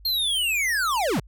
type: linear sweep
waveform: square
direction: down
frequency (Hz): 4270 to 103.83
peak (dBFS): -22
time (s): 0.05-1.2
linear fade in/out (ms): 5
effects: added 50 Hz sine -45 dBFS peak until 1.27 s